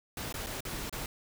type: noise with dropouts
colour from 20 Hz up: pink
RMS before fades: -38 dBFS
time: 0.17-1.06 s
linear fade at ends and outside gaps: 2 ms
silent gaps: 0.326-0.341 / 0.463-0.468 / 0.606-0.651 / 0.896-0.926 s
effects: none